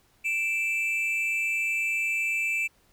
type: tone pair together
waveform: triangle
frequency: 2349 / 2637 Hz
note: D7 / E7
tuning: 0 / 0 cents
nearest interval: major second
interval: 200 cents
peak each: -26 dBFS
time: 0.24-2.68 s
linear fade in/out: 20 ms
effects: pink hiss -64 dBFS RMS until 2.92 s